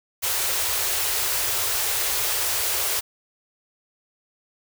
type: band-stop noise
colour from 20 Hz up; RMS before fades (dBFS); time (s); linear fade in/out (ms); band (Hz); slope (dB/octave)
white; -24; 0.22-3.01; 20; 120 to 340; 96
effects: none